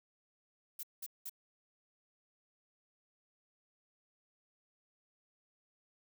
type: noise bursts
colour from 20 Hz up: violet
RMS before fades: -43 dBFS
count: 3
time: 0.79-1.296 s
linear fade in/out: 5 ms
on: 42 ms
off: 190 ms
effects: none